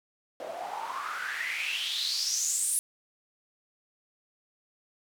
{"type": "noise with band-pass filter sweep", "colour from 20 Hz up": "white", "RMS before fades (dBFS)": -32, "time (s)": [0.4, 2.79], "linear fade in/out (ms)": 0, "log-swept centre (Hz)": [550, 10000], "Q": 6.6, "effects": []}